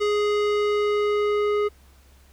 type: tone with low-pass filter sweep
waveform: square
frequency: 415.9 Hz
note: G#4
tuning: 2 cents sharp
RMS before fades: -22 dBFS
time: 0-1.69 s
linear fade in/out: 20 ms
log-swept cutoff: 4900 to 1900 Hz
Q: 0.75
effects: added 67 Hz sine -51 dBFS peak until 2.32 s + pink hiss -58 dBFS RMS until 2.32 s